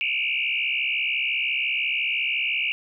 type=tone with frequency modulation; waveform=sine; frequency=2569 Hz; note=E7; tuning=45 cents flat; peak=-22 dBFS; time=0.01-2.72 s; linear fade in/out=0 ms; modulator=65.8 Hz; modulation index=4.6; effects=none